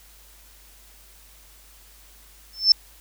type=tone with exponential growth; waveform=sine; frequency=5300 Hz; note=E8; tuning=9 cents sharp; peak=-7 dBFS; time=2.53-2.72 s; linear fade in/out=2 ms; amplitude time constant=40 ms; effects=added 50 Hz sine -52 dBFS peak until 3 s + white hiss -52 dBFS RMS until 3 s